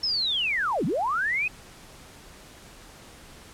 sine linear two-way sweep, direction down then up, 5360 to 135.6 to 2576 Hz, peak -23 dBFS, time 0.03-1.48 s, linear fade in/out 5 ms, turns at 0.85 s, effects pink hiss -48 dBFS RMS until 3.53 s + low-pass 11000 Hz 12 dB/octave

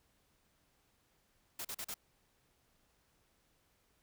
white noise bursts, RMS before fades -42 dBFS, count 4, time 1.59-1.942 s, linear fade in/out 5 ms, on 58 ms, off 40 ms, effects pink hiss -74 dBFS RMS until 4.02 s

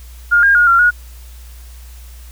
sine tone with pitch steps, 1417 / 1614 / 1434 / 1376 / 1449 Hz, F6 / G#6 / F6 / F6 / F#6, +25 / -50 / +45 / -26 / -37 cents, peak -7 dBFS, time 0.31-0.91 s, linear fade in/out 20 ms, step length 120 ms, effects added 60 Hz sine -33 dBFS peak until 2.31 s + white hiss -45 dBFS RMS until 2.31 s

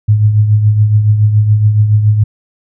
sine tone with tremolo, 106.1 Hz, G#2, 38 cents sharp, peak -3 dBFS, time 0.08-2.24 s, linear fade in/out 10 ms, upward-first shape triangle, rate 7.1 Hz, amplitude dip 60%, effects none

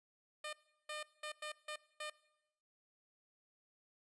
10% pulse tone bursts at uneven times, 606 Hz, D#5, 46 cents flat, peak -34 dBFS, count 6, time 0.44-0.53 / 0.89-1.03 / 1.23-1.32 / 1.42-1.52 / 1.68-1.76 / 2-2.1 s, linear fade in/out 5 ms, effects noise-tail reverb RT60 0.9 s tail -20 dB re dry + resampled to 22050 Hz

